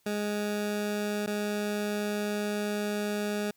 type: tone with dropouts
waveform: 20% pulse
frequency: 207.7 Hz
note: G#3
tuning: in tune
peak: -24 dBFS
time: 0.06-3.51 s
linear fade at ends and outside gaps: 5 ms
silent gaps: 1.264-1.273 s
effects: white hiss -69 dBFS RMS until 3.56 s